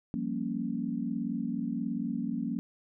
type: chord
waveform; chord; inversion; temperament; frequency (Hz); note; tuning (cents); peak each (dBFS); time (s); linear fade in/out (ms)
sine; G half-diminished seventh; third; equal; 174.61 / 196 / 233.1 / 277.2; F3 / G3 / Bb3 / Db4; 0 / 0 / 0 / 0; -38 / -37 / -33 / -36; 0.14-2.59; 0
effects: none